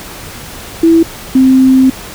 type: tone pair in turn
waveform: sine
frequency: 329.6 / 261.6 Hz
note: E4 / C4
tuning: 0 / 0 cents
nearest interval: major third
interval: 400 cents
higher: first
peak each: -3 dBFS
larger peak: neither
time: 0.83-1.03 / 1.35-1.9 s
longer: second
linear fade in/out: 5 ms
effects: pink hiss -28 dBFS RMS until 2.14 s